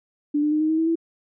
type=tone with pitch steps; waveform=sine; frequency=293.7 / 299.5 / 305.5 / 311.5 / 317.7 / 324 / 330.4 Hz; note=D4 / D4 / D#4 / D#4 / D#4 / E4 / E4; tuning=0 / +34 / -32 / +2 / +36 / -30 / +4 cents; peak=-18 dBFS; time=0.34-0.956 s; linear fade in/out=10 ms; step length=88 ms; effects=none